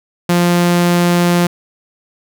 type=tone; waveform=sawtooth; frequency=174.61 Hz; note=F3; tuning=in tune; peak=-6 dBFS; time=0.29-1.47 s; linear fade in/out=5 ms; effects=none